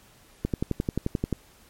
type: click train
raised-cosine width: 3 ms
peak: -12 dBFS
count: 11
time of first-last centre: 0.45-1.327 s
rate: 11.4 Hz
effects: pink hiss -56 dBFS RMS until 1.69 s + MP3 64 kbps